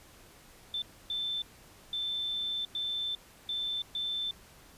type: tone bursts at uneven times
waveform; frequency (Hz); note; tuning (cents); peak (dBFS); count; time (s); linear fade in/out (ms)
sine; 3541; A7; +10; -31; 6; 0.74-0.82 / 1.1-1.42 / 1.93-2.65 / 2.75-3.15 / 3.49-3.82 / 3.95-4.31; 2
effects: pink hiss -56 dBFS RMS until 4.77 s + resampled to 32000 Hz